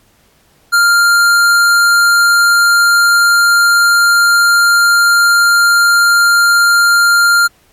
sine tone with hard clipping, 1396.9 Hz, F6, in tune, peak -8 dBFS, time 0.72-7.48 s, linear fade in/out 20 ms, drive 17 dB, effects pink hiss -52 dBFS RMS until 7.72 s + AAC 64 kbps

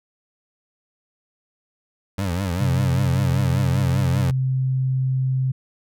25% pulse tone with vibrato, 91.9 Hz, F#2, 11 cents flat, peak -18 dBFS, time 2.18-4.31 s, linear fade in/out 5 ms, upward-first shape triangle, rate 5.1 Hz, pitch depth 180 cents each way
sine tone, 130.81 Hz, C3, in tune, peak -18 dBFS, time 2.6-5.52 s, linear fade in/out 10 ms
effects none

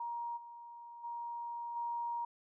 sine tone with level steps, 943 Hz, A#5, 20 cents sharp, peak -37 / -48 / -39 / -35 dBFS, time 0-2.25 s, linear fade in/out 5 ms, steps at 0.36 / 1.03 / 1.75 s, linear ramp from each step 20 ms, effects none

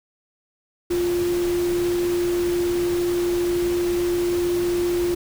sine tone in noise, 350 Hz, F4, 4 cents sharp, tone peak -19 dBFS, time 0.9-5.15 s, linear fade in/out 10 ms, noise pink, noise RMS -33 dBFS, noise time 0.9-5.15 s, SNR +11 dB, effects none

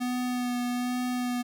square tone with vibrato, 246.9 Hz, B3, in tune, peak -28 dBFS, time 0-1.43 s, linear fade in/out 20 ms, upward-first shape sine, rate 1.2 Hz, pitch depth 16 cents each way, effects none

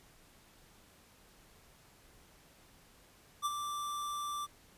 square tone with ADSR envelope, 1174 Hz, D6, 1 cent flat, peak -30 dBFS, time 3.42-4.47 s, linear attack 36 ms, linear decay 33 ms, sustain -7 dB, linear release 30 ms, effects pink hiss -62 dBFS RMS until 4.77 s + resampled to 32000 Hz

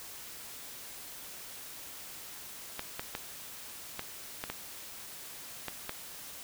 clicks, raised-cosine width 0.3 ms, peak -19 dBFS, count 8, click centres 2.794 / 2.995 / 3.151 / 3.994 / 4.439 / 4.5 / 5.683 / 5.894 s, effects white hiss -46 dBFS RMS until 6.43 s

